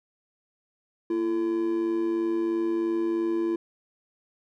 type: tone with amplitude modulation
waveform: triangle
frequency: 338.1 Hz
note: E4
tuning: 44 cents sharp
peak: -19 dBFS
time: 1.1-3.56 s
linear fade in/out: 5 ms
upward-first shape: sine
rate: 103 Hz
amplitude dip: 55%
effects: none